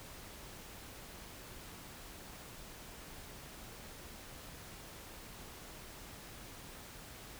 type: silence
effects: pink hiss -51 dBFS RMS until 7.39 s